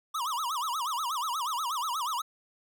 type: tone with vibrato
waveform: square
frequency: 1108.7 Hz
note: C#6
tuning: in tune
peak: -30 dBFS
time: 0.14-2.22 s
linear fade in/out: 10 ms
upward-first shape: sine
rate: 8.3 Hz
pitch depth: 290 cents each way
effects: none